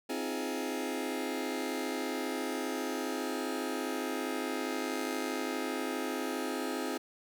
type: chord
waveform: sawtooth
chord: F minor seventh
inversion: second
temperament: just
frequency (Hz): 261.9 / 314.3 / 349.2 / 419.1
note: C4 / Eb4 / F4 / Ab4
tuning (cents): +2 / +18 / 0 / +16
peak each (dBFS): -33 / -35 / -36 / -35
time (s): 0.09-6.98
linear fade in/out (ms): 10
effects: 11-bit